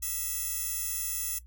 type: tone with high-pass filter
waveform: 15% pulse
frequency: 659.3 Hz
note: E5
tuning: in tune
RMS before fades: -33 dBFS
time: 0.02-1.39 s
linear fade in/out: 10 ms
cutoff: 9700 Hz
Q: 0.77
effects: noise-tail reverb RT60 0.1 s tail -17 dB re dry + added 60 Hz sine -48 dBFS peak until 1.46 s